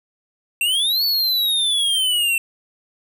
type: exponential two-way sweep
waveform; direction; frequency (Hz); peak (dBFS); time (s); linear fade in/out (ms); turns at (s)
square; up then down; 2681 to 4494 to 2681; -17; 0.61-2.38; 2; 1.04
effects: none

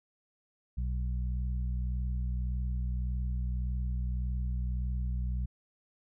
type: harmonic tone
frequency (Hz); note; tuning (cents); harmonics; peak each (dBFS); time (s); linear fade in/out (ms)
61.74; B1; 0; 1 / 2 / 3; -30 / -39 / -44; 0.77-5.46; 10
effects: none

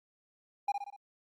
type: tone with echo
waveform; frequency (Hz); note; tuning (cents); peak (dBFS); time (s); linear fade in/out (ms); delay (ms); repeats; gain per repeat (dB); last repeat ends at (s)
triangle; 808; G#5; -48; -25; 0.68-0.72; 5; 61; 4; -5; 0.964
effects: Opus 48 kbps

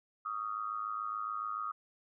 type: tone with amplitude modulation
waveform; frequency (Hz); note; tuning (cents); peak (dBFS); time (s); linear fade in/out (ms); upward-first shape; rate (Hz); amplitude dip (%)
sine; 1244.5; D#6; 0; -31; 0.25-1.72; 10; sine; 107; 85
effects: none

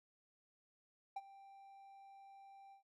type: tone with ADSR envelope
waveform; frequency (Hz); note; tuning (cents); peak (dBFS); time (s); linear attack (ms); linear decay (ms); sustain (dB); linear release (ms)
triangle; 786; G5; +4; -37; 1.16-2.83; 7; 36; -18; 110
effects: none

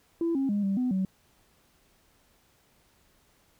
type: tone with pitch steps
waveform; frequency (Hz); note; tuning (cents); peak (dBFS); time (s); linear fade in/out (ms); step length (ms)
sine; 335.1 / 270.6 / 204.5 / 195.7 / 251.3 / 189.3; E4 / C#4 / G#3 / G3 / B3 / F#3; +29 / -42 / -26 / -3 / +30 / +40; -23; 0.21-1.05; 2; 140
effects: tanh soft clip ceiling -21 dBFS + pink hiss -65 dBFS RMS until 3.59 s

